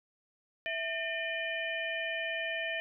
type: harmonic tone with a mistuned harmonic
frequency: 603 Hz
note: D5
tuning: 46 cents sharp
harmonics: 1 / 3 / 4 / 5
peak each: -38 / -36 / -38 / -41 dBFS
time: 0.66-2.8 s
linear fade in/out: 0 ms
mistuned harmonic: 1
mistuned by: +150 cents
effects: none